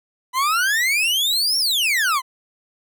40% pulse exponential two-way sweep, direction up then down, 987.8 to 5588 to 987.8 Hz, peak -16 dBFS, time 0.33-2.22 s, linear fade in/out 50 ms, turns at 1.58 s, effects none

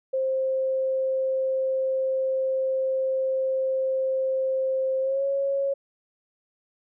sine tone with pitch glide, 527 to 551.6 Hz, C5 to C#5, +12 to -9 cents, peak -22 dBFS, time 0.13-5.74 s, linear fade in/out 10 ms, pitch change +79 cents, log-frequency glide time 5.01-5.24 s, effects none

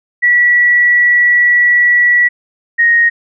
sine tone pair in turn, 1943 / 1869.8 Hz, B6 / A#6, -29 / +5 cents, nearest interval minor second, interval 66 cents, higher first, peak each -6 dBFS, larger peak neither, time 0.22-2.29 / 2.78-3.1 s, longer first, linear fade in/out 20 ms, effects none

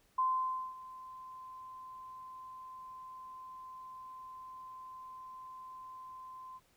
sine tone with ADSR envelope, 1034 Hz, C6, 21 cents flat, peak -27 dBFS, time 0.18-6.6 s, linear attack 8 ms, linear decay 550 ms, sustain -19 dB, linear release 36 ms, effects pink hiss -70 dBFS RMS until 6.76 s

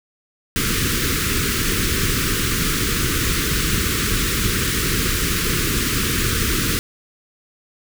pink band-stop noise, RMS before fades -20 dBFS, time 0.56-6.79 s, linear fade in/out 0 ms, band 450 to 1200 Hz, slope 48 dB/octave, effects none

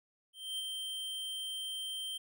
square tone with ADSR envelope, 3136 Hz, G7, in tune, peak -35 dBFS, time 0.33-2.18 s, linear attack 260 ms, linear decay 14 ms, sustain -3 dB, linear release 11 ms, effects none

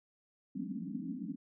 white band-pass noise, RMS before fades -40 dBFS, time 0.55-1.36 s, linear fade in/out 10 ms, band 170 to 290 Hz, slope 96 dB/octave, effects none

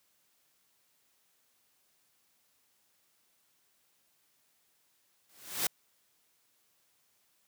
white noise with exponential growth, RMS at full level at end -27 dBFS, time 5.29-5.67 s, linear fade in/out 5 ms, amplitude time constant 82 ms, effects white hiss -72 dBFS RMS until 7.47 s + high-pass 80 Hz 12 dB/octave

